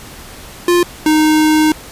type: tone pair in turn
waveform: square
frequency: 350.4 / 309.2 Hz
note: F4 / D#4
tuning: +6 / -11 cents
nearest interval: major second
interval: 217 cents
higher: first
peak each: -9 dBFS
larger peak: neither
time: 0.68-0.83 / 1.06-1.72 s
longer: second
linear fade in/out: 2 ms
effects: pink hiss -34 dBFS RMS until 1.91 s + resampled to 32000 Hz